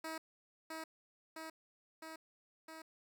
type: tone with echo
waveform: 10% pulse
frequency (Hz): 320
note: D#4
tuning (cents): +49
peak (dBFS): -33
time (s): 0.04-0.18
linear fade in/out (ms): 5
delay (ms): 660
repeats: 4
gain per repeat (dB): -2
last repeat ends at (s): 2.82
effects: none